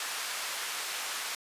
pink band-pass noise, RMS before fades -36 dBFS, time 0-1.35 s, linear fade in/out 2 ms, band 1100 to 12000 Hz, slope 12 dB/octave, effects resampled to 32000 Hz

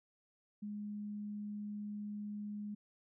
sine tone, 207.7 Hz, G#3, in tune, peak -40 dBFS, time 0.62-2.75 s, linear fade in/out 10 ms, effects none

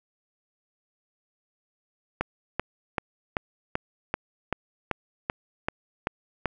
click train, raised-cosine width 0.5 ms, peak -10 dBFS, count 12, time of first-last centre 2.21-6.457 s, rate 2.59 Hz, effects none

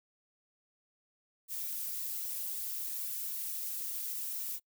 violet noise with flanger, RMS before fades -38 dBFS, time 1.48-4.6 s, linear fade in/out 50 ms, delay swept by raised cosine 1.2 to 5.6 ms, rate 3.7 Hz, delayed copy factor -0.9, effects noise-tail reverb RT60 0.1 s tail -24 dB re dry

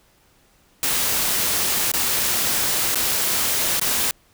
white noise with dropouts, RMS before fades -21 dBFS, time 0.83-4.11 s, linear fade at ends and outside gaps 1 ms, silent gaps 1.917-1.937 / 2.947-2.956 / 3.797-3.814 s, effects pink hiss -58 dBFS RMS until 4.33 s

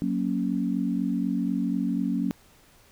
sine chord, F# major, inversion none, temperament equal, 185 / 233.1 / 277.2 Hz, F#3 / A#3 / C#4, 0 / 0 / 0 cents, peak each -28 dBFS, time 0.02-2.31 s, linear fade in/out 0 ms, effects pink hiss -57 dBFS RMS until 2.91 s

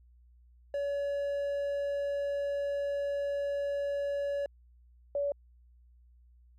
triangle / sine tone pair in turn, 567 / 569.7 Hz, C#5 / C#5, +39 / +47 cents, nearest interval unison, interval 8 cents, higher second, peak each -28 dBFS, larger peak neither, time 0.74-4.46 / 5.15-5.32 s, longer first, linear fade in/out 2 ms, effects added 60 Hz sine -57 dBFS peak until 6.58 s

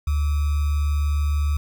sine tone with sample-and-hold, 73.4 Hz, D2, in tune, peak -18 dBFS, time 0.07-1.57 s, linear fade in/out 5 ms, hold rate 1225 Hz, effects none

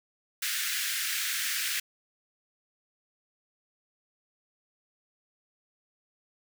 pink high-pass noise, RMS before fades -31 dBFS, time 0.42-1.8 s, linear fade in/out 5 ms, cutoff 1500 Hz, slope 48 dB/octave, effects none

